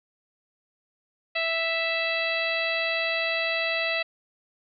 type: harmonic tone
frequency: 659.3 Hz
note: E5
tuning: in tune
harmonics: 1 / 2 / 3 / 4 / 5 / 6 / 7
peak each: -30 / -37 / -30 / -28 / -37 / -34 / -40 dBFS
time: 1.35-4.03 s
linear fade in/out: 10 ms
effects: none